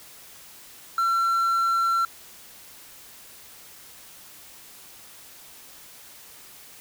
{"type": "tone", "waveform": "triangle", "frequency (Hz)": 1355, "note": "E6", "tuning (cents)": 47, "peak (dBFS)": -18, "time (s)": [0.98, 2.05], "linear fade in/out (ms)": 2, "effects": ["white hiss -47 dBFS RMS until 6.8 s"]}